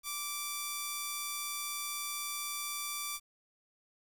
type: tone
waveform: 5% pulse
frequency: 1168 Hz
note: D6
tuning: 10 cents flat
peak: -24 dBFS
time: 0.03-3.2 s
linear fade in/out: 50 ms
effects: 9-bit